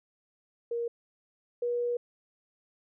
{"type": "tone pair in turn", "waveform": "sine", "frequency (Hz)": [470, 481.5], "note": ["A#4", "B4"], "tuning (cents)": [14, -44], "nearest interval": "unison", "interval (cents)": 42, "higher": "second", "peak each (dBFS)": [-29, -27], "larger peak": "second", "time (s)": [[0.71, 0.88], [1.62, 1.97]], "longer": "second", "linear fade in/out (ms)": 5, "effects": []}